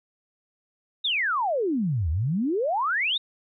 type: exponential two-way sweep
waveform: sine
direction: down then up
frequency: 3846 to 73.42 to 3846 Hz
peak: -22 dBFS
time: 1.04-3.18 s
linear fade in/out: 10 ms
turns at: 2.1 s
effects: none